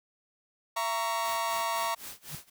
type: chord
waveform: 40% pulse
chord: A# diminished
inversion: second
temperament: just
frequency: 671.3 / 932.3 / 1118.8 Hz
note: E5 / A#5 / C#6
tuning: +31 / 0 / +16 cents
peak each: -34 / -31 / -32 dBFS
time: 0.76-1.95 s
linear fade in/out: 10 ms
type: noise with tremolo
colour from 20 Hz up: white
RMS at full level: -41 dBFS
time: 1.24-2.5 s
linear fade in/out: 10 ms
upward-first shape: sine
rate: 3.9 Hz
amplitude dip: 95%
type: tone with exponential growth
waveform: sine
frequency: 150 Hz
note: D3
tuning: 37 cents sharp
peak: -33 dBFS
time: 2.26-2.35 s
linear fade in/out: 0 ms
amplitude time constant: 18 ms
effects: none